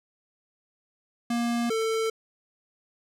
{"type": "tone pair in turn", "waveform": "square", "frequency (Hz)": [236.2, 445.9], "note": ["A#3", "A4"], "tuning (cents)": [23, 23], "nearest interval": "major seventh", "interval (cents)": 1100, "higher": "second", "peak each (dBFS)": -25, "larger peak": "neither", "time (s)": [[1.3, 1.7], [1.7, 2.1]], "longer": "neither", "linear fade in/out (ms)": 5, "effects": ["low-pass 11000 Hz 12 dB/octave"]}